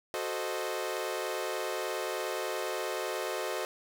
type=chord; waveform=sawtooth; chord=F# diminished seventh; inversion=none; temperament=equal; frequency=370 / 440 / 523.3 / 622.3 Hz; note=F#4 / A4 / C5 / Eb5; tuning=0 / 0 / 0 / 0 cents; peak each=-34 dBFS; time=0.14-3.65 s; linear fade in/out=0 ms; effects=none